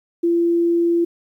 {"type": "tone", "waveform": "sine", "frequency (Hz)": 340.6, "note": "F4", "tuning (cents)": -43, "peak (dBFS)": -14, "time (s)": [0.23, 1.05], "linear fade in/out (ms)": 10, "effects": ["9-bit"]}